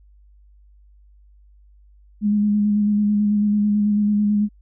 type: tone with vibrato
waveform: sine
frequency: 207.7 Hz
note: G#3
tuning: in tune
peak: -15 dBFS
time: 2.21-4.49 s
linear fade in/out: 50 ms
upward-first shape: square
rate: 9.1 Hz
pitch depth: 17 cents each way
effects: added 50 Hz sine -48 dBFS peak until 4.61 s